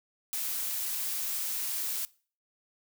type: noise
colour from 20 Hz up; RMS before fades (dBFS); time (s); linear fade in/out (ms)
blue; -33; 0.33-2.05; 0
effects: noise-tail reverb RT60 0.4 s tail -21 dB re dry